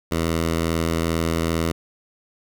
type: tone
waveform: 10% pulse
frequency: 82.41 Hz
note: E2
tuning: in tune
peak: -12 dBFS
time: 0.11-1.72 s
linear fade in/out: 10 ms
effects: none